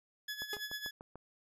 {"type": "tone with tremolo", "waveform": "20% pulse", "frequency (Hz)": 1700, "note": "G#6", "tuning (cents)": 40, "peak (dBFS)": -32, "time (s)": [0.28, 0.91], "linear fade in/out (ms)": 5, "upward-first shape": "sine", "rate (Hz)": 9.1, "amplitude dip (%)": 70}
{"type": "click train", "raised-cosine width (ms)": 1, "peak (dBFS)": -34, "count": 6, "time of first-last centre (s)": [0.42, 1.156], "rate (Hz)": 6.79}
{"type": "tone with exponential decay", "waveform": "sawtooth", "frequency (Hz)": 415.3, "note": "G#4", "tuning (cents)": 0, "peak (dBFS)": -33, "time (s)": [0.53, 0.62], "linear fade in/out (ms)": 2, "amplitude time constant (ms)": 18}
{"effects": ["resampled to 32000 Hz"]}